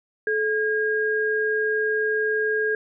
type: tone pair together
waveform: sine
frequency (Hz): 432.1 / 1627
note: A4 / G#6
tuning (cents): -31 / -36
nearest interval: octave + major seventh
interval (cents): 2295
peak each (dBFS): -23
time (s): 0.27-2.75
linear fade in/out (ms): 2
effects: none